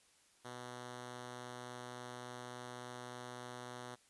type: tone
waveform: 5% pulse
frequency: 123.47 Hz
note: B2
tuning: in tune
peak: -35 dBFS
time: 0.44-3.96 s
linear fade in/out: 20 ms
effects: white hiss -69 dBFS RMS until 4.09 s + resampled to 24000 Hz